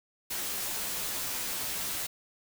white noise with comb filter, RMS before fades -34 dBFS, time 0.3-2.07 s, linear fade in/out 10 ms, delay 13 ms, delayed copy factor -0.75, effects none

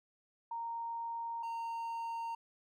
sine / triangle tone pair in turn, 927 / 921.1 Hz, A#5 / A#5, -10 / -21 cents, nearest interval unison, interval 11 cents, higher first, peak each -37 / -35 dBFS, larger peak second, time 0.51-1.43 / 1.43-2.35 s, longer neither, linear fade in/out 5 ms, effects none

